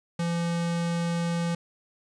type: tone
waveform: square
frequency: 170.1 Hz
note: F3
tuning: 45 cents flat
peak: -26 dBFS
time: 0.19-1.55 s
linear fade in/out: 5 ms
effects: resampled to 22050 Hz + 9-bit